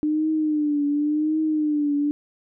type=tone with vibrato; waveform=sine; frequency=300.9 Hz; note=D4; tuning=42 cents sharp; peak=-19 dBFS; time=0.03-2.11 s; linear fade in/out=0 ms; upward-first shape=triangle; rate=0.91 Hz; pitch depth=82 cents each way; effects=none